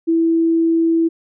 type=tone; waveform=sine; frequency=329.6 Hz; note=E4; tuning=in tune; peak=-12 dBFS; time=0.07-1.09 s; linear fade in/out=20 ms; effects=none